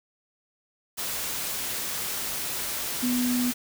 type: tone in noise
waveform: sine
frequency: 246.9 Hz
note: B3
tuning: in tune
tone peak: -23 dBFS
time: 3.02-3.52 s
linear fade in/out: 20 ms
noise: white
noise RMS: -31 dBFS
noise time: 0.97-3.54 s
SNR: +5 dB
effects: none